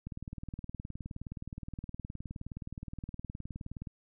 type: click train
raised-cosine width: 5 ms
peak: -28 dBFS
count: 74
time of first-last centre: 0.07-3.872 s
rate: 19.2 Hz
effects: none